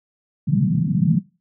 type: band-pass noise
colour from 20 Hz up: pink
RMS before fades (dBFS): -18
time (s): 0.47-1.2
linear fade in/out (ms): 20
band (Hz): 130 to 210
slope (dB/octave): 48
effects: noise-tail reverb RT60 0.3 s tail -21 dB re dry